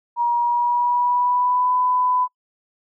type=tone with pitch glide; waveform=sine; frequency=952 to 999.9 Hz; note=A#5 to B5; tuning=+36 to +21 cents; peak=-16 dBFS; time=0.16-2.28 s; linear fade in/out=50 ms; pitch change=+85 cents; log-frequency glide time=0.36-1.73 s; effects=noise-tail reverb RT60 0.1 s tail -26 dB re dry